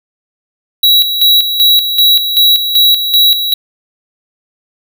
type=tone with tremolo; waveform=square; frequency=3887 Hz; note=B7; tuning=28 cents flat; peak=-5 dBFS; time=0.83-3.54 s; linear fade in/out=5 ms; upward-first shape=square; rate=2.6 Hz; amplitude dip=60%; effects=none